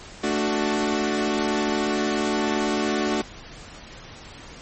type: chord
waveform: sawtooth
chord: D major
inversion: second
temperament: equal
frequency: 220 / 293.7 / 370 Hz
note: A3 / D4 / F#4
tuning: 0 / 0 / 0 cents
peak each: -22 dBFS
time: 0.23-3.22 s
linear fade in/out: 10 ms
effects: pink hiss -42 dBFS RMS until 4.61 s + MP3 32 kbps